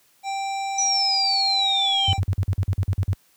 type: harmonic tone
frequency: 784 Hz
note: G5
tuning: in tune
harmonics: 1 / 3 / 5 / 7 / 9 / 10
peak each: -25 / -35 / -39 / -42 / -44 / -45 dBFS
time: 0.23-2.2 s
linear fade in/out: 50 ms
type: exponential sweep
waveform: sine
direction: down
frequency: 5950 to 3024 Hz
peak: -19 dBFS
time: 0.78-2.13 s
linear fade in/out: 5 ms
type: tone bursts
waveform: sine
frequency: 95.5 Hz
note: G2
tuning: 45 cents flat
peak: -17 dBFS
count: 11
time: 2.08-3.131 s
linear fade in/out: 0 ms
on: 51 ms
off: 49 ms
effects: white hiss -60 dBFS RMS until 3.36 s + high-pass 60 Hz 12 dB/octave